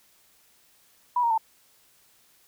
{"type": "tone with pitch steps", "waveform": "sine", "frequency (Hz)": [978, 933.8, 891.7], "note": ["B5", "A#5", "A5"], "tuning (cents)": [-17, 3, 23], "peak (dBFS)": -20, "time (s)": [1.16, 1.379], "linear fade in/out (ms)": 5, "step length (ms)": 73, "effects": ["white hiss -61 dBFS RMS until 2.47 s"]}